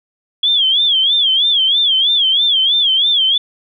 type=tone with vibrato; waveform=sine; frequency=3322 Hz; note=G#7; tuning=in tune; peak=-10 dBFS; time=0.43-3.38 s; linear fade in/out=5 ms; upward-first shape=sine; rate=3.1 Hz; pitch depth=140 cents each way; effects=none